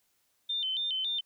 sine tone with vibrato, 3322 Hz, G#7, in tune, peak -29 dBFS, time 0.49-1.21 s, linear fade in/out 10 ms, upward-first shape square, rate 3.6 Hz, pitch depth 140 cents each way, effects white hiss -73 dBFS RMS until 1.25 s

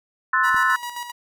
sine chord, F# half-diminished seventh, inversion second, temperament equal with one note detuned, 1046.5 / 1311.7 / 1480 / 1760 Hz, C6 / E6 / F#6 / A6, 0 / -9 / 0 / 0 cents, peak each -21 / -23 / -22 / -21 dBFS, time 0.33-0.76 s, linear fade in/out 5 ms
sawtooth tone with tremolo, 964 Hz, B5, 42 cents flat, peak -24 dBFS, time 0.43-1.12 s, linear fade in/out 20 ms, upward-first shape square, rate 7.5 Hz, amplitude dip 55%
click, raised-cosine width 3 ms, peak -26 dBFS, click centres 0.545 s
effects none

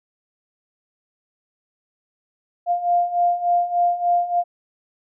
sine beating tone pair, 698.5 / 701.9 Hz, F5 / F5, 0 / +9 cents, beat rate 3.4 Hz, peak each -22 / -18 dBFS, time 2.66-4.44 s, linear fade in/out 50 ms, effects none

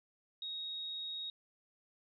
sine tone, 3764 Hz, A#7, 16 cents sharp, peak -39 dBFS, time 0.42-1.3 s, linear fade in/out 2 ms, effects none

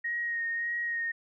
sine tone with vibrato, 1871 Hz, A#6, 6 cents sharp, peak -29 dBFS, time 0.04-1.12 s, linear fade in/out 10 ms, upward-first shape sine, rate 1.7 Hz, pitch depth 21 cents each way, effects none

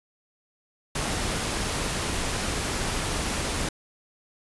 pink noise, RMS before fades -28 dBFS, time 0.95-3.69 s, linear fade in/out 5 ms, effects resampled to 24000 Hz

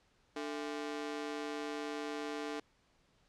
sawtooth ring-modulated tone, 370 Hz, F#4, in tune, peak -31 dBFS, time 0.36-2.6 s, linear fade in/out 5 ms, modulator 74.6 Hz, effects pink hiss -71 dBFS RMS until 3.28 s + low-pass 6000 Hz 12 dB/octave

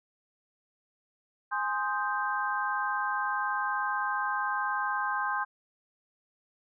sine chord, Ab major seventh, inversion none, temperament equal, 830.6 / 1046.5 / 1244.5 / 1568 Hz, Ab5 / C6 / Eb6 / G6, 0 / 0 / 0 / 0 cents, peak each -34 / -32 / -36 / -32 dBFS, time 1.51-5.45 s, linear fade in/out 20 ms, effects none

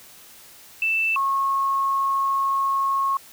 sine tone pair in turn, 2654 / 1091.6 Hz, E7 / C#6, +11 / -27 cents, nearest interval octave + minor third, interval 1538 cents, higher first, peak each -19 dBFS, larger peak neither, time 0.82-1.16 / 1.16-3.17 s, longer second, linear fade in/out 2 ms, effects white hiss -47 dBFS RMS until 3.32 s

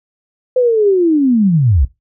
sine linear sweep, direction down, 514 to 56.4 Hz, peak -8 dBFS, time 0.56-1.85 s, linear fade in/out 5 ms, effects noise-tail reverb RT60 0.2 s tail -17 dB re dry

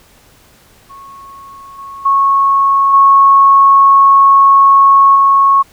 sine tone with level steps, 1100 Hz, C#6, 14 cents flat, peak -31 / -26 / -7 / -3 / -5 dBFS, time 0.89-5.63 s, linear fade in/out 20 ms, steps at 1.78 / 2.05 / 2.93 / 5.15 s, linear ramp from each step 10 ms, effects pink hiss -46 dBFS RMS until 5.72 s

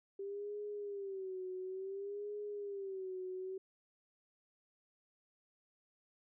sine tone with vibrato, 392 Hz, G4, in tune, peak -40 dBFS, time 0.19-3.58 s, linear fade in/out 5 ms, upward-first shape sine, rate 0.57 Hz, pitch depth 100 cents each way, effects none

